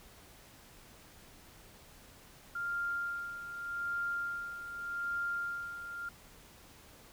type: tone with tremolo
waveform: sine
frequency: 1396.9 Hz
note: F6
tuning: in tune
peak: -32 dBFS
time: 2.55-6.09 s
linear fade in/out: 5 ms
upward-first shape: sine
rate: 0.84 Hz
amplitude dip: 65%
effects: pink hiss -57 dBFS RMS until 7.12 s